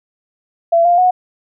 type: tone with pitch steps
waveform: sine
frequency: 674 / 699 / 731 Hz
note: E5 / F5 / F#5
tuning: +38 / +1 / -21 cents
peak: -8 dBFS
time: 0.72-1.11 s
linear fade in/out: 10 ms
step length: 130 ms
effects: none